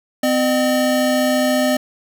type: tone pair together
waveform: square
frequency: 255.4 / 607.4 Hz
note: C4 / D#5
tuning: -42 / -42 cents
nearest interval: octave + minor third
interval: 1500 cents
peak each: -18 dBFS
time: 0.23-1.77 s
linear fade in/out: 5 ms
effects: none